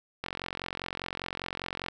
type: click train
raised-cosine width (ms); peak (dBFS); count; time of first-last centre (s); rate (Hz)
0.3; -17; 75; 0.24-1.884; 45
effects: 9-bit